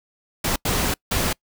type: noise bursts at uneven times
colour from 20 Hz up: pink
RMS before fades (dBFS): -22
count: 3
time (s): 0.44-0.56 / 0.65-0.94 / 1.11-1.33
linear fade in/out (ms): 5
effects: noise-tail reverb RT60 0.1 s tail -26 dB re dry